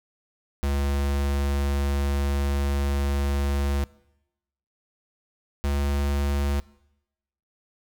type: tone pair in turn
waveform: square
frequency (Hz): 70.2 / 70.81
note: C#2 / C#2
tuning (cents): +22 / +37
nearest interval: unison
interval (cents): 15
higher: second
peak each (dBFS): -23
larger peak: neither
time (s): 0.63-3.84 / 5.64-6.6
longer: first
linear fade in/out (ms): 0
effects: noise-tail reverb RT60 0.9 s tail -22 dB re dry